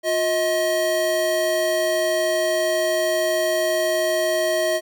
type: tone pair together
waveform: square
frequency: 355.9 / 634.1 Hz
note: F4 / D#5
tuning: +33 / +33 cents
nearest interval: minor seventh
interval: 1000 cents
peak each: -27 / -20 dBFS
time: 0.03-4.81 s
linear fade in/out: 50 ms
effects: none